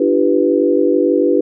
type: chord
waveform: sine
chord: G dominant seventh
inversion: second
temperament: equal with one note detuned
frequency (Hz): 293.7 / 340.3 / 392 / 493.9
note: D4 / F4 / G4 / B4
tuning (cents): 0 / -45 / 0 / 0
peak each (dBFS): -16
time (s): 0-1.41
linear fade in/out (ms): 5
effects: none